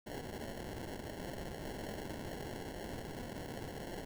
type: noise with sample-and-hold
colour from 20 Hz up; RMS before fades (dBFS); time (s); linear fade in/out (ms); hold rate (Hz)
violet; -44; 0.06-4.05; 5; 1225
effects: none